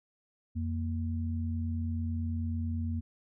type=tone pair together; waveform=sine; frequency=87.31 / 232.8 Hz; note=F2 / A#3; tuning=0 / -2 cents; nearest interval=octave + perfect fourth; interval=1698 cents; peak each=-31 / -36 dBFS; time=0.55-3.01 s; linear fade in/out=20 ms; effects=none